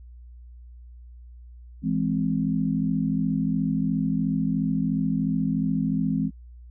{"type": "chord", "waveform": "sine", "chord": "E augmented", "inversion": "none", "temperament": "equal", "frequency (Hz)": [164.81, 207.7, 261.6], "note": ["E3", "G#3", "B#3"], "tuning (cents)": [0, 0, 0], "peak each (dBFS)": -26, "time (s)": [1.82, 6.31], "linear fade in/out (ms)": 50, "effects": ["added 60 Hz sine -42 dBFS peak until 6.7 s"]}